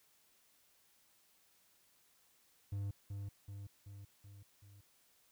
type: tone with echo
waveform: triangle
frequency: 100 Hz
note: G2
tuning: 35 cents sharp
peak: -35 dBFS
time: 2.72-2.91 s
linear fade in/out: 5 ms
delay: 380 ms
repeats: 5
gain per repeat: -4 dB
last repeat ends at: 4.81 s
effects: white hiss -71 dBFS RMS until 5.31 s